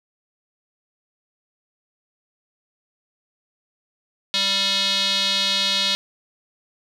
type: tone with band-pass filter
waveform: square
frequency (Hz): 196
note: G3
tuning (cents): 0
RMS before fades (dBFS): -21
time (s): 4.34-5.95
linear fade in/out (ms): 0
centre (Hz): 3800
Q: 4.8
effects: none